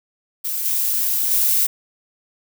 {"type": "noise with level steps", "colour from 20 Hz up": "violet", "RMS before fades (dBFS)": [-24, -20, -17], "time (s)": [0.44, 1.67], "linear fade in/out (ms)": 10, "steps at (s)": [0.65, 1.31], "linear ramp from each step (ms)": 5, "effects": []}